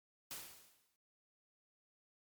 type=noise with exponential decay; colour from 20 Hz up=white; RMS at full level=-44 dBFS; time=0.31-0.96 s; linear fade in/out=0 ms; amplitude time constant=140 ms; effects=MP3 96 kbps